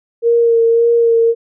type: tone with vibrato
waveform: sine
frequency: 463.8 Hz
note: A#4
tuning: 9 cents flat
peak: -8 dBFS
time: 0.22-1.35 s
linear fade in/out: 50 ms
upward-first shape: sine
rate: 1.8 Hz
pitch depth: 20 cents each way
effects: none